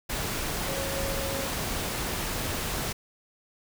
sine tone in noise, 546 Hz, C#5, 26 cents flat, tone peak -34 dBFS, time 0.68-1.48 s, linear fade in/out 10 ms, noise pink, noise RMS -31 dBFS, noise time 0.09-2.93 s, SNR -6 dB, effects none

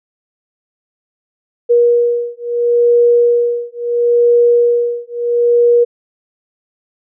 sine beating tone pair, 476.8 / 477.54 Hz, A#4 / A#4, +39 / +42 cents, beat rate 0.74 Hz, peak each -12 dBFS, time 1.69-5.85 s, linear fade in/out 20 ms, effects none

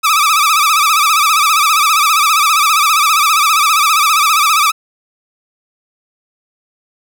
sawtooth tone with vibrato, 1225 Hz, D#6, 27 cents flat, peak -5 dBFS, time 0.03-4.72 s, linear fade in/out 20 ms, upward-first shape sine, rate 15 Hz, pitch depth 120 cents each way, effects none

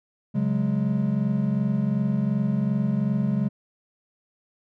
triangle chord, C# suspended fourth, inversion none, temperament equal with one note detuned, 137.87 / 185 / 207.7 Hz, C#3 / F#3 / G#3, -9 / 0 / 0 cents, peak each -24 / -25 / -22 dBFS, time 0.34-3.49 s, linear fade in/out 20 ms, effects none

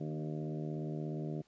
harmonic tone with a mistuned harmonic, 76.9 Hz, D#2, 20 cents flat, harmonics 2 / 3 / 4 / 5 / 6 / 7 / 8 / 9, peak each -38 / -45 / -44 / -45 / -53 / -53 / -51 / -55 dBFS, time 0-1.42 s, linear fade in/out 10 ms, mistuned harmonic 4, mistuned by -17 cents, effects pink hiss -70 dBFS RMS until 1.47 s + resampled to 16000 Hz

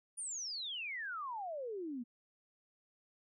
sine exponential sweep, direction down, 9730 to 228.1 Hz, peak -39 dBFS, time 0.17-2.04 s, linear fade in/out 20 ms, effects none

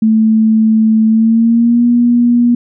sine tone with pitch glide, 220 to 239.9 Hz, A3 to A#3, 0 to +50 cents, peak -6 dBFS, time 0.02-2.55 s, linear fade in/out 5 ms, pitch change +150 cents, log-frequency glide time 1.07-1.85 s, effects none

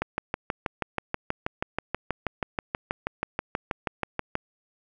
click train, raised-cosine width 0.5 ms, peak -11 dBFS, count 28, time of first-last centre 0.02-4.354 s, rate 6.23 Hz, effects none

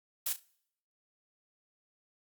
blue noise with echo, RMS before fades -32 dBFS, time 0.26-0.33 s, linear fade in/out 5 ms, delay 34 ms, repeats 3, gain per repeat -12 dB, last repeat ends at 0.432 s, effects noise-tail reverb RT60 0.7 s tail -24 dB re dry + Opus 48 kbps

